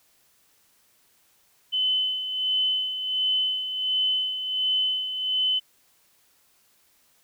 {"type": "tone with tremolo", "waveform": "sine", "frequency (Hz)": 3032, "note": "F#7", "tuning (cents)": 42, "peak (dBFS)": -20, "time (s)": [1.72, 5.6], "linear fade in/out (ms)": 20, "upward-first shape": "sine", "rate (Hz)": 1.4, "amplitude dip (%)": 60, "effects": ["white hiss -63 dBFS RMS until 7.23 s"]}